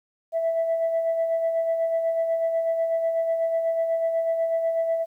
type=tone with tremolo; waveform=sine; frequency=659.3 Hz; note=E5; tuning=in tune; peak=-18 dBFS; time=0.32-5.06 s; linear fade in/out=50 ms; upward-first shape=sine; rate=8.1 Hz; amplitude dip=45%; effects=tanh soft clip ceiling -17 dBFS + 10-bit